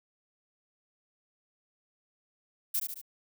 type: noise with echo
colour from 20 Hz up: violet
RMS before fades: -29 dBFS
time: 2.74-2.8 s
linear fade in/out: 10 ms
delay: 72 ms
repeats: 3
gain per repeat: -5 dB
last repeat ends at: 3.016 s
effects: none